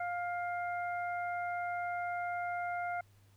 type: harmonic tone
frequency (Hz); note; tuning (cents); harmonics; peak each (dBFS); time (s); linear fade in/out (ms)
704; F5; +14; 1 / 2 / 3; -35 / -41 / -45; 0-3.01; 5
effects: added 100 Hz sine -61 dBFS peak until 3.36 s + pink hiss -70 dBFS RMS until 3.36 s